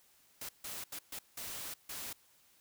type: noise bursts at uneven times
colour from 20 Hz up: white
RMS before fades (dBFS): -43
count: 6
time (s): 0.41-0.49 / 0.64-0.84 / 0.92-0.99 / 1.12-1.19 / 1.37-1.74 / 1.89-2.13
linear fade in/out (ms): 5
effects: white hiss -67 dBFS RMS until 2.6 s